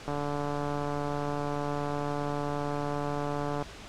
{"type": "click train", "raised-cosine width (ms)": 1, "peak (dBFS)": -19, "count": 515, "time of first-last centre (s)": [0.08, 3.625], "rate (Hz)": 145, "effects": ["pink hiss -45 dBFS RMS until 3.88 s", "low-pass 6000 Hz 12 dB/octave"]}